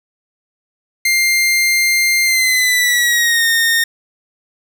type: tone with pitch glide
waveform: sawtooth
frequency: 2100 to 1838.7 Hz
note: C7 to A#6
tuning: +6 to -24 cents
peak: -8 dBFS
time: 1.05-3.84 s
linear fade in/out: 5 ms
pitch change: -230 cents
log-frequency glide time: 2.25-3.46 s
effects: 7-bit